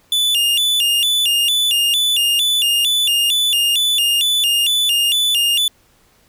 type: tone with vibrato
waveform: 45% pulse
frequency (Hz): 3139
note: G7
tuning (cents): +2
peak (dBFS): -13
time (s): 0.12-5.68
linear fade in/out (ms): 2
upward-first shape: square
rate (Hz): 2.2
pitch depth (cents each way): 180
effects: pink hiss -55 dBFS RMS until 6.28 s